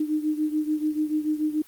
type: beating tone pair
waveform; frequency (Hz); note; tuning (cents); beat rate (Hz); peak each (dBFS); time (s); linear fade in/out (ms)
sine; 304.2 / 311.1; D#4 / D#4; -39 / 0; 6.9; -24 / -28; 0-1.62; 5
effects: white hiss -53 dBFS RMS until 1.67 s + Opus 24 kbps